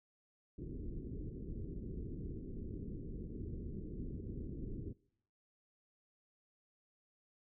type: low-pass noise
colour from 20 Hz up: pink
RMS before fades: -44 dBFS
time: 0.58-4.93 s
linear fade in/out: 5 ms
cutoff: 410 Hz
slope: 48 dB/octave
effects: noise-tail reverb RT60 0.7 s tail -23 dB re dry